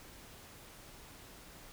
silence, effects pink hiss -54 dBFS RMS until 1.72 s

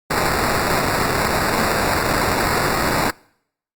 violet noise with sample-and-hold, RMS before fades -19 dBFS, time 0.1-3.11 s, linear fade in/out 10 ms, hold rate 3150 Hz, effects noise-tail reverb RT60 0.7 s tail -25 dB re dry + Opus 48 kbps

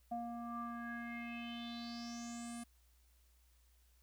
square tone with low-pass filter sweep, 235.6 Hz, A#3, 19 cents sharp, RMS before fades -45 dBFS, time 0.11-2.64 s, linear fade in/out 10 ms, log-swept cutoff 720 to 9800 Hz, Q 6.8, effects added 60 Hz sine -67 dBFS peak until 4.02 s + white hiss -75 dBFS RMS until 4.02 s

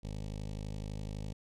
15% pulse tone with notch filter, 51.91 Hz, G#1, in tune, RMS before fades -40 dBFS, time 0.03-1.33 s, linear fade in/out 10 ms, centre 1400 Hz, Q 0.53, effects low-pass 8000 Hz 12 dB/octave

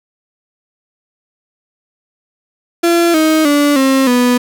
35% pulse tone with pitch steps, 340.7 / 314.2 / 289.8 / 267.3 / 246.5 Hz, F4 / D#4 / D4 / C4 / B3, -43 / +17 / -23 / +37 / -3 cents, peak -7 dBFS, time 2.83-4.38 s, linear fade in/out 10 ms, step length 310 ms, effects none

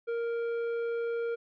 sine tone with tanh clipping, 466.2 Hz, A#4, in tune, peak -31 dBFS, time 0.07-1.36 s, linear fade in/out 20 ms, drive 9 dB, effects none

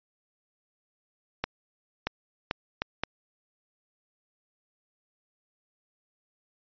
accelerating click train, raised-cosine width 0.3 ms, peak -11 dBFS, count 5, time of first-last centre 1.44-3.036 s, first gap 630 ms, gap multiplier 0.7, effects resampled to 11025 Hz

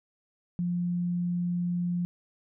sine tone, 175.6 Hz, F3, 10 cents sharp, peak -26 dBFS, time 0.59-2.05 s, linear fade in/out 0 ms, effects none

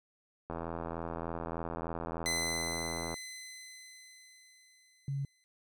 click train, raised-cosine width 1 ms, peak -24 dBFS, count 221, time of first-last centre 0.5-3.141 s, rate 83.3 Hz
15% pulse tone with exponential decay, 2032 Hz, B6, 49 cents sharp, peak -24 dBFS, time 2.26-5.44 s, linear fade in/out 0 ms, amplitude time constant 690 ms
sine tone, 138.59 Hz, C#3, in tune, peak -32 dBFS, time 5.08-5.25 s, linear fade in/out 2 ms
effects none

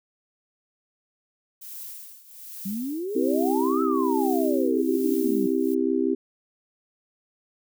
violet noise with tremolo, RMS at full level -37 dBFS, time 1.61-5.75 s, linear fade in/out 10 ms, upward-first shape triangle, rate 1.2 Hz, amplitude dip 85%
sine exponential two-way sweep, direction up then down, 188 to 1331 to 188 Hz, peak -27 dBFS, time 2.65-5.47 s, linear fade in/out 10 ms, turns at 3.82 s
sine chord, C major, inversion none, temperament just, 261.6 / 327 / 392.4 Hz, C4 / E4 / G4, 0 / -14 / +2 cents, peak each -25 dBFS, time 3.15-6.15 s, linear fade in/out 10 ms
effects none

